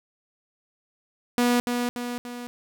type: tone with echo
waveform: sawtooth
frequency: 243 Hz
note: B3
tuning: 28 cents flat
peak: -15 dBFS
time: 1.38-1.6 s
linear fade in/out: 0 ms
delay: 290 ms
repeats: 3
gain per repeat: -5 dB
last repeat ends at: 2.47 s
effects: none